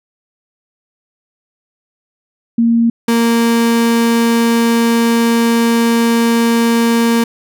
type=tone pair in turn; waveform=sine / 35% pulse; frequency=231.9 / 231.9 Hz; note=A#3 / A#3; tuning=-9 / -9 cents; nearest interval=unison; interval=0 cents; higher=neither; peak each=-8 dBFS; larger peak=neither; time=2.58-2.9 / 3.08-7.24 s; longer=second; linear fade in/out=5 ms; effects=none